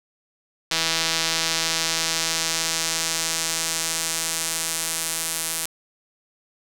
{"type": "tone with band-pass filter sweep", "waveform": "sawtooth", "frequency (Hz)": 163.1, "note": "E3", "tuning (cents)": -18, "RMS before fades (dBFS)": -25, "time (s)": [0.71, 5.66], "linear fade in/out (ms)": 5, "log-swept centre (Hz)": [4600, 10000], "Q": 1.2, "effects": ["7-bit"]}